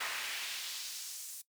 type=noise with high-pass filter sweep; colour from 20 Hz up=brown; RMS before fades=-41 dBFS; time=0-1.42 s; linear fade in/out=10 ms; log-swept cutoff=1600 to 8800 Hz; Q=1.2; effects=noise-tail reverb RT60 0.1 s tail -18 dB re dry